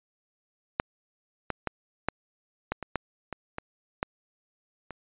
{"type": "clicks", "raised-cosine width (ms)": 0.5, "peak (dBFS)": [-8, -13, -13, -10, -12, -20, -11, -19, -18, -11, -23], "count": 11, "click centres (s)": [0.799, 1.503, 1.673, 2.086, 2.72, 2.827, 2.957, 3.327, 3.584, 4.029, 4.907], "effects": ["resampled to 8000 Hz"]}